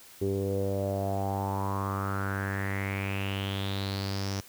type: tone with low-pass filter sweep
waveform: sawtooth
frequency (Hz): 98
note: G2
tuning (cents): 0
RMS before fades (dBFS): -31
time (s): 0.21-4.41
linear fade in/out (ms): 10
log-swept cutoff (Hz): 390 to 5800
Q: 6.4
effects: white hiss -52 dBFS RMS until 4.48 s